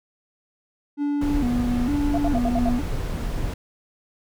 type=tone with vibrato; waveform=triangle; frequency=265.1 Hz; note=C4; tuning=23 cents sharp; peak=-19 dBFS; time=0.97-2.83 s; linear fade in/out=50 ms; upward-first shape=square; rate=1.1 Hz; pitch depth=150 cents each way
type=noise; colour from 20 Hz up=brown; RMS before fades=-26 dBFS; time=1.21-3.54 s; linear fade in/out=5 ms
type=tone bursts; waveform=sine; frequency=687 Hz; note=F5; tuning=29 cents flat; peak=-23 dBFS; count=6; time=2.14-2.692 s; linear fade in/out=2 ms; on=37 ms; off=66 ms
effects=none